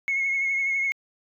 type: tone with vibrato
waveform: sine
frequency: 2177 Hz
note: C#7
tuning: 32 cents flat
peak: -21 dBFS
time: 0.08-0.92 s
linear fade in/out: 0 ms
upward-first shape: triangle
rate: 12 Hz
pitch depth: 35 cents each way
effects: tanh soft clip ceiling -18 dBFS